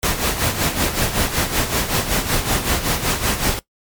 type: noise with tremolo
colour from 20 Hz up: pink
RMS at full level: -17 dBFS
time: 0.03-3.59 s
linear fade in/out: 0 ms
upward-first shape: sine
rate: 5.3 Hz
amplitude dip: 65%
effects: noise-tail reverb RT60 0.1 s tail -18 dB re dry + MP3 96 kbps